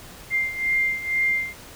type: beating tone pair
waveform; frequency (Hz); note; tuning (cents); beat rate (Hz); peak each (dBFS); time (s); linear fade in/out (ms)
sine; 2100 / 2102.1; C7 / C7; +6 / +8; 2.1; -22 / -26; 0.3-1.54; 50
effects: pink hiss -43 dBFS RMS until 1.75 s